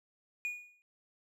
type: tone with exponential decay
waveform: triangle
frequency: 2450 Hz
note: D#7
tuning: 27 cents flat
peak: -30 dBFS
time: 0.45-0.82 s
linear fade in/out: 0 ms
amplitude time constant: 80 ms
effects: none